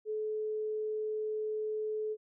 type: tone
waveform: sine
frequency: 430.3 Hz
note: A4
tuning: 39 cents flat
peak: -32 dBFS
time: 0.05-2.17 s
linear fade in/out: 50 ms
effects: none